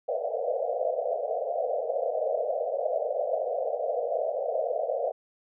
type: band-pass noise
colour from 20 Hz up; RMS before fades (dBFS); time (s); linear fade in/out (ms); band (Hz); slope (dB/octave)
white; -29; 0.08-5.12; 10; 470 to 710; 96
effects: none